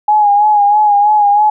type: tone with vibrato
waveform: sine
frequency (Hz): 830.6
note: G#5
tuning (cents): 0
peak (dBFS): -6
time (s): 0.08-1.5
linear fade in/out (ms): 5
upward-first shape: sine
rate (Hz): 3.1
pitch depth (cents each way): 44
effects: none